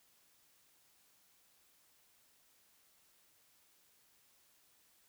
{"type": "silence", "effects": ["white hiss -70 dBFS RMS until 5.08 s"]}